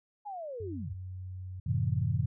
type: linear sweep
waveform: sine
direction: down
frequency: 850 to 54.5 Hz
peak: -37 dBFS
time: 0.25-0.95 s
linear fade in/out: 20 ms
type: tone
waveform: sine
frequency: 92.5 Hz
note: F#2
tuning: in tune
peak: -38 dBFS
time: 0.6-1.6 s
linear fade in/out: 5 ms
type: chord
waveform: sine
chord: F# half-diminished seventh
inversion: none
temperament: just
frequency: 92.5 / 111 / 133.2 / 166.5 Hz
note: F#2 / A2 / C3 / E3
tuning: 0 / +16 / +31 / +18 cents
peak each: -32 / -31 / -31 / -36 dBFS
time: 1.66-2.26 s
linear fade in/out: 10 ms
effects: none

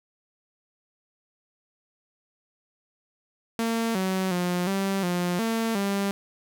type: tone with pitch steps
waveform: sawtooth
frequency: 228.2 / 188.4 / 177.9 / 195 / 177 / 226.4 / 198.6 Hz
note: A#3 / F#3 / F3 / G3 / F3 / A3 / G3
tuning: -37 / +32 / +32 / -9 / +23 / +50 / +23 cents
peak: -20 dBFS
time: 3.59-6.11 s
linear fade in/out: 0 ms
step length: 360 ms
effects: none

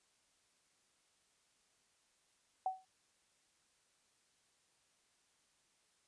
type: tone with exponential decay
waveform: sine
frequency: 754 Hz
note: F#5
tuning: 32 cents sharp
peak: -30 dBFS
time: 2.66-2.85 s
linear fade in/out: 2 ms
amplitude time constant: 40 ms
effects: white hiss -75 dBFS RMS until 6.07 s + resampled to 22050 Hz

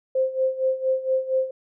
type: tone with tremolo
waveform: sine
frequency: 523.3 Hz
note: C5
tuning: in tune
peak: -17 dBFS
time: 0.15-1.51 s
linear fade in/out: 5 ms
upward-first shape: sine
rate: 4.3 Hz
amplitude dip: 80%
effects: none

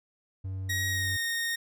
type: tone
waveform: triangle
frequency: 95 Hz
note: F#2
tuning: 46 cents sharp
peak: -30 dBFS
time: 0.44-1.17 s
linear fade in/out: 10 ms
type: tone with pitch glide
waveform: sawtooth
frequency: 1891 to 1852.1 Hz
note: A#6 to A#6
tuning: +24 to -12 cents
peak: -25 dBFS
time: 0.69-1.56 s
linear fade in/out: 10 ms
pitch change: -36 cents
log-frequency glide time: 0.89-1.1 s
effects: none

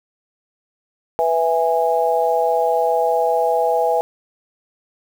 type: chord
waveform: sine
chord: E major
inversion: second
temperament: just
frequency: 494.4 / 659.3 / 824.1 Hz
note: B4 / E5 / G#5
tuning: +2 / 0 / -14 cents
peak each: -19 dBFS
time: 1.19-4.01 s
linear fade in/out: 0 ms
effects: 7-bit

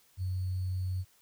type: tone with sample-and-hold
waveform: sine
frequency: 92.5 Hz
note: F#2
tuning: in tune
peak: -30 dBFS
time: 0.17-1.05 s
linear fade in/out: 50 ms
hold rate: 4410 Hz
effects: white hiss -65 dBFS RMS until 1.21 s

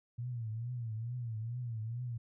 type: tone with vibrato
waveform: sine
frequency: 116.54 Hz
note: A#2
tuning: in tune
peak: -36 dBFS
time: 0.18-2.18 s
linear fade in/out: 10 ms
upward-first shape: triangle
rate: 2.3 Hz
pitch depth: 140 cents each way
effects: none

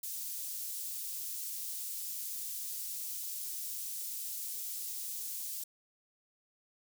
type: high-pass noise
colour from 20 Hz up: white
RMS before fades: -40 dBFS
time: 0.03-5.64 s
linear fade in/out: 5 ms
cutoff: 6100 Hz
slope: 12 dB/octave
effects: none

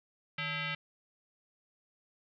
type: tone with frequency modulation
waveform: sine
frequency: 156.7 Hz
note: D#3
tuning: 13 cents sharp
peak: -33 dBFS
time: 0.38-0.75 s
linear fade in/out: 5 ms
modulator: 727 Hz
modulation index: 4.2
effects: none

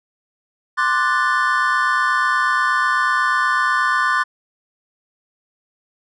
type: chord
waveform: triangle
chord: D dominant seventh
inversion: third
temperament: equal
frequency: 1046.5 / 1174.7 / 1480 / 1760 Hz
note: C6 / D6 / F#6 / A6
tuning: 0 / 0 / 0 / 0 cents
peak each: -19 dBFS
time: 0.77-4.24 s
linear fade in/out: 20 ms
effects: resampled to 24000 Hz

